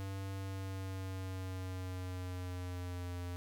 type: tone with pitch glide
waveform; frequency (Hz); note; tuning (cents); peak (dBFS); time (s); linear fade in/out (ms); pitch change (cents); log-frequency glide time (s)
square; 97 to 88.44; G2 to F2; -18 to +22; -40; 0-3.36; 0; -160; 0.33-3.19
effects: none